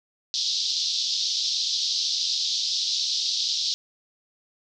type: band-pass noise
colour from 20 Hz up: pink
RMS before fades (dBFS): -26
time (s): 0.34-3.74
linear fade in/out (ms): 0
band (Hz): 3600 to 5600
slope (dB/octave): 48
effects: none